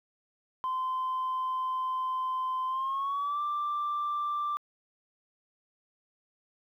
sine tone with pitch glide, 1032 to 1178.6 Hz, C6 to D6, -24 to +6 cents, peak -27 dBFS, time 0.64-4.57 s, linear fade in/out 0 ms, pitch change +230 cents, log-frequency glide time 2.67-3.41 s, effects tanh soft clip ceiling -26 dBFS + 11-bit

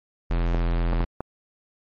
square tone, 42.57 Hz, F1, 44 cents flat, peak -21 dBFS, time 0.3-1.05 s, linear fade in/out 10 ms
clicks, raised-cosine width 1 ms, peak -14 dBFS, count 4, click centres 0.546 / 0.931 / 1.006 / 1.206 s
effects low-pass 3000 Hz 12 dB/octave + MP3 32 kbps

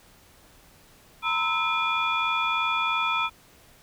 sine tone cluster, 928 / 1011 / 1308 / 2414 / 3436 Hz, A#5 / B5 / E6 / D7 / A7, -8 / +40 / -14 / +47 / -42 cents, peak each -30 / -32 / -26 / -27 / -32 dBFS, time 1.22-3.3 s, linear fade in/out 50 ms, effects tanh soft clip ceiling -13 dBFS + pink hiss -55 dBFS RMS until 3.82 s

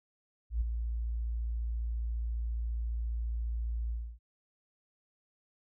sine tone with ADSR envelope, 57.3 Hz, A#1, 29 cents flat, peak -25 dBFS, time 0.5-4.19 s, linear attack 110 ms, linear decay 13 ms, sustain -6 dB, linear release 280 ms, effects none

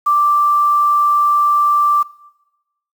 sine tone with quantisation, 1174.7 Hz, D6, in tune, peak -10 dBFS, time 0.06-2.03 s, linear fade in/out 10 ms, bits 6, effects noise-tail reverb RT60 1.0 s tail -20 dB re dry

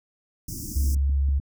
pink band-stop noise, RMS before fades -34 dBFS, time 0.48-0.95 s, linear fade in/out 5 ms, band 340 to 5100 Hz, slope 96 dB/octave
sine tone with vibrato, 69.3 Hz, C#2, in tune, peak -19 dBFS, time 0.75-1.4 s, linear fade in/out 20 ms, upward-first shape triangle, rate 6 Hz, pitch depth 12 cents each way
clicks, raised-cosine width 5 ms, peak -27 dBFS, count 5, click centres 0.913 / 0.966 / 1.096 / 1.288 / 1.398 s
effects none

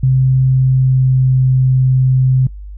sine tone with pitch glide, 130.81 to 129.91 Hz, C3 to C3, 0 to -12 cents, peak -8 dBFS, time 0.03-2.47 s, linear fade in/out 5 ms, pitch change -12 cents, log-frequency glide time 0.42-1.42 s, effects noise-tail reverb RT60 0.1 s tail -24 dB re dry + added 50 Hz sine -27 dBFS peak until 2.77 s

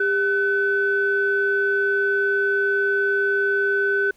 sine tone pair together, 399.8 / 1509.4 Hz, G4 / F#6, +34 / +34 cents, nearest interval octave + major seventh, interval 2300 cents, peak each -21 / -19 dBFS, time 0-4.11 s, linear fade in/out 5 ms, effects tanh soft clip ceiling -10 dBFS + pink hiss -59 dBFS RMS until 4.16 s

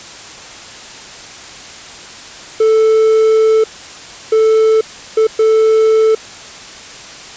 triangle tone bursts at uneven times, 440 Hz, A4, in tune, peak -5 dBFS, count 4, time 2.6-3.64 / 4.32-4.81 / 5.17-5.27 / 5.39-6.15 s, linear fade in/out 5 ms, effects white hiss -32 dBFS RMS until 7.36 s + resampled to 16000 Hz

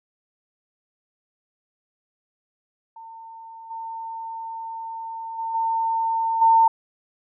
sine tone with level steps, 905 Hz, A5, 48 cents sharp, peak -38 / -30 / -25 / -20 / -12 dBFS, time 2.96-6.68 s, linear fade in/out 5 ms, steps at 3.7 / 5.38 / 5.54 / 6.41 s, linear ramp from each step 10 ms, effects none

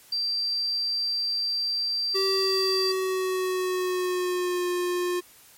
sine tone, 4699 Hz, D8, in tune, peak -24 dBFS, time 0.12-2.92 s, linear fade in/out 5 ms
square tone with pitch glide, 386.3 to 356.3 Hz, G4 to F4, -25 to +35 cents, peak -25 dBFS, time 2.14-5.21 s, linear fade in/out 20 ms, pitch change -140 cents, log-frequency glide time 2.27-4.68 s
effects white hiss -53 dBFS RMS until 5.57 s + MP3 64 kbps

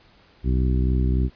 harmonic tone, 63.5 Hz, B1, 49 cents sharp, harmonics 1 / 2 / 3 / 4 / 5 / 6, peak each -19 / -25 / -29 / -31 / -33 / -35 dBFS, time 0.43-1.3 s, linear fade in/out 50 ms, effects pink hiss -55 dBFS RMS until 1.35 s + resampled to 11025 Hz

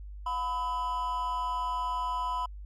triangle tone with amplitude modulation, 1000 Hz, B5, 21 cents sharp, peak -24 dBFS, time 0.26-2.46 s, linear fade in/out 5 ms, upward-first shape sine, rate 283 Hz, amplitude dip 70%, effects added 50 Hz sine -40 dBFS peak until 2.65 s

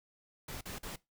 pink noise bursts, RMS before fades -43 dBFS, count 3, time 0.48-0.96 s, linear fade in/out 5 ms, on 130 ms, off 45 ms, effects noise-tail reverb RT60 0.2 s tail -20 dB re dry

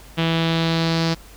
sawtooth tone with low-pass filter sweep, 164.5 Hz, E3, 3 cents flat, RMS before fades -20 dBFS, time 0.17-1.15 s, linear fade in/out 20 ms, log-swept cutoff 3200 to 4800 Hz, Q 3.5, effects added 50 Hz sine -44 dBFS peak until 1.36 s + pink hiss -46 dBFS RMS until 1.36 s

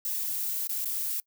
violet noise with dropouts, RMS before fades -31 dBFS, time 0.05-1.2 s, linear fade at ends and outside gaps 1 ms, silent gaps 0.672-0.693 / 0.847-0.856 s, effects noise-tail reverb RT60 0.1 s tail -24 dB re dry

